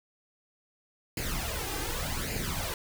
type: noise with flanger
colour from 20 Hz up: pink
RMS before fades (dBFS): -33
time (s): 1.17-2.74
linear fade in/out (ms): 2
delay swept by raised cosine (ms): 0.42 to 2.52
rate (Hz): 0.86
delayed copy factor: +0.7
effects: none